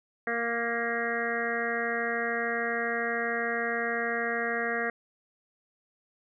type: harmonic tone with a mistuned harmonic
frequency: 233.2 Hz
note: A#3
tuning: 1 cent sharp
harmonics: 1 / 2 / 3 / 5 / 6 / 7 / 8 / 9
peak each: -38 / -33 / -35 / -39 / -39 / -34 / -33 / -41 dBFS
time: 0.27-4.9 s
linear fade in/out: 2 ms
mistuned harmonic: 8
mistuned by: +19 cents
effects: none